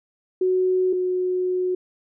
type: tone pair in turn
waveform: sine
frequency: 370 / 365.8 Hz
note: F#4 / F#4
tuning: 0 / -20 cents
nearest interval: unison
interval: 20 cents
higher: first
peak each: -17 / -20 dBFS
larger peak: first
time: 0.41-0.93 / 0.93-1.75 s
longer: second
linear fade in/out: 5 ms
effects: none